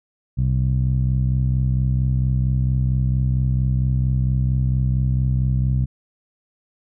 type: tone with low-pass filter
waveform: 15% pulse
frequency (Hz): 64.4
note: C2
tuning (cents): -27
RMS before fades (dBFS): -19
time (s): 0.37-5.86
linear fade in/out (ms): 20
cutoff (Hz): 130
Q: 1.9
effects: none